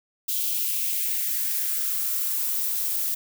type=noise with high-pass filter sweep; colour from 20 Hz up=violet; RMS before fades=-26 dBFS; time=0.28-3.15 s; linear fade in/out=10 ms; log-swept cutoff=3300 to 650 Hz; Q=2.5; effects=none